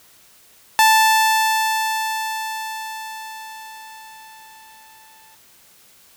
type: tone with exponential decay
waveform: sawtooth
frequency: 880 Hz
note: A5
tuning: in tune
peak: -6 dBFS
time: 0.79-5.35 s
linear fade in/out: 0 ms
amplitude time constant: 990 ms
effects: white hiss -51 dBFS RMS until 6.16 s